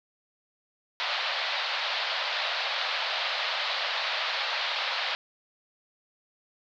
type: band-pass noise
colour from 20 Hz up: white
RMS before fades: -30 dBFS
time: 1-5.15 s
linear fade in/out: 0 ms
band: 550 to 4400 Hz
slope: 48 dB/octave
effects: none